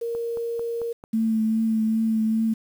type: tone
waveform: sine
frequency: 466.2 Hz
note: A#4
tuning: in tune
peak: -25 dBFS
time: 0.01-0.93 s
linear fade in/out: 10 ms
type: click train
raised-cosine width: 1 ms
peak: -26 dBFS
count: 5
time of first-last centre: 0.15-1.039 s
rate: 4.5 Hz
type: tone with vibrato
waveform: sine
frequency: 221.6 Hz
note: A3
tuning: 13 cents sharp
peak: -19 dBFS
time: 1.13-2.54 s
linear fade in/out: 10 ms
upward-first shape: triangle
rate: 2.5 Hz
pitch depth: 22 cents each way
effects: 8-bit